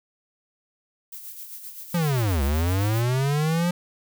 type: noise with tremolo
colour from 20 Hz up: violet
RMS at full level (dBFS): -37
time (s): 1.12-3.02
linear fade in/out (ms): 5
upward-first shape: sine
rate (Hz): 7.7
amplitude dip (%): 50
type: linear two-way sweep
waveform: square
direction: down then up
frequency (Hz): 178.4 to 66.7 to 178.4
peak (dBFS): -21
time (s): 1.94-3.71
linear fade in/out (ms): 5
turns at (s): 2.43
effects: none